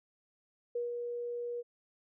sine tone with ADSR envelope, 479.4 Hz, A#4, 48 cents sharp, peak -31 dBFS, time 0.75-1.63 s, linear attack 7 ms, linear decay 150 ms, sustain -4 dB, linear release 33 ms, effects none

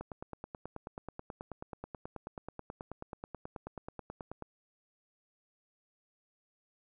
click train, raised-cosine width 1 ms, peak -27 dBFS, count 42, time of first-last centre 0.01-4.423 s, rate 9.29 Hz, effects none

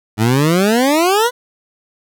20% pulse exponential sweep, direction up, 103.83 to 506 Hz, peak -6 dBFS, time 0.17-1.31 s, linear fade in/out 50 ms, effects none

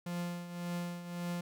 45% pulse tone with tremolo, 174.4 Hz, F3, 2 cents flat, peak -34 dBFS, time 0.06-1.41 s, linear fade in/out 5 ms, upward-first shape triangle, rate 1.8 Hz, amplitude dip 70%, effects none

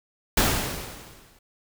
pink noise with exponential decay, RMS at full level -18 dBFS, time 0.37-1.39 s, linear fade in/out 5 ms, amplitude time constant 220 ms, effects none

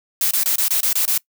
blue noise bursts, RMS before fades -18 dBFS, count 8, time 0.21-1.178 s, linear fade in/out 2 ms, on 100 ms, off 24 ms, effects noise-tail reverb RT60 0.1 s tail -23 dB re dry

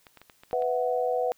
clicks, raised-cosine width 0.3 ms, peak -31 dBFS, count 7, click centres 0.068 / 0.173 / 0.216 / 0.298 / 0.435 / 0.511 / 0.622 s
sine chord, B suspended fourth, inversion none, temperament equal with one note detuned, 495.9 / 659.3 / 740 Hz, B4 / E5 / F#5, +7 / 0 / 0 cents, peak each -26 / -31 / -29 dBFS, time 0.53-1.32 s, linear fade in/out 0 ms
effects white hiss -64 dBFS RMS until 1.37 s

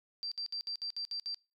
sine tone bursts, 4699 Hz, D8, in tune, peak -35 dBFS, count 8, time 0.23-1.345 s, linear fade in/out 0 ms, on 86 ms, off 61 ms, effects noise-tail reverb RT60 0.3 s tail -25 dB re dry

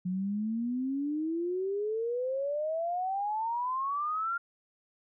sine exponential sweep, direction up, 178.9 to 1406 Hz, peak -29 dBFS, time 0.05-4.38 s, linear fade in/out 10 ms, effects none

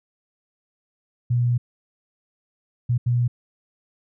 sine tone bursts at uneven times, 121.3 Hz, B2, 31 cents flat, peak -17 dBFS, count 3, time 1.3-1.58 / 2.89-2.98 / 3.06-3.28 s, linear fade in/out 10 ms, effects none

